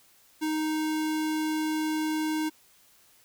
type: tone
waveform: square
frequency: 311.1 Hz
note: D#4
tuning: in tune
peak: -27 dBFS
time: 0.41-2.5 s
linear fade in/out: 20 ms
effects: white hiss -60 dBFS RMS until 3.24 s